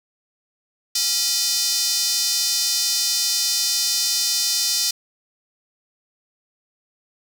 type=tone with high-pass filter; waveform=square; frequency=275.9 Hz; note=C#4; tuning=8 cents flat; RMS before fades=-21 dBFS; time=0.95-4.91 s; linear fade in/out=5 ms; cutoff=5000 Hz; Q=3; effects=none